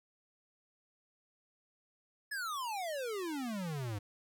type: exponential sweep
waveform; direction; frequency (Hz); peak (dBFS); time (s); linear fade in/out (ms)
square; down; 1747 to 98; -37; 2.31-3.99; 10
effects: none